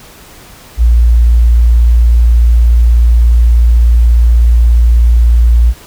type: tone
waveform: sine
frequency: 58.27 Hz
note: A#1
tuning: in tune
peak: -3 dBFS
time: 0.77-5.74 s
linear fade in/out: 50 ms
effects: pink hiss -36 dBFS RMS until 5.86 s